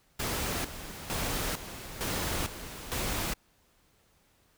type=noise with tremolo; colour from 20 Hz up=pink; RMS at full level=-32 dBFS; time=0.19-3.34 s; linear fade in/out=10 ms; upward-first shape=square; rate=1.1 Hz; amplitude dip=70%; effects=pink hiss -67 dBFS RMS until 4.57 s